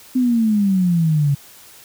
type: exponential sweep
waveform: sine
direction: down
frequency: 258.9 to 138.59 Hz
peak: -13 dBFS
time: 0.15-1.35 s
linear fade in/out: 10 ms
effects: white hiss -44 dBFS RMS until 1.84 s